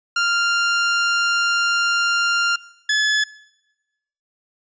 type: tone pair in turn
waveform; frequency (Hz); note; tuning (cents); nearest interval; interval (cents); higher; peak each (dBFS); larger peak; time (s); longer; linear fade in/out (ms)
sawtooth; 1394 / 1714; F6 / A6; -4 / -46; major third; 358; second; -13 / -12; second; 0.16-2.56 / 2.89-3.24; first; 5
effects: noise-tail reverb RT60 1.0 s tail -21 dB re dry + resampled to 16000 Hz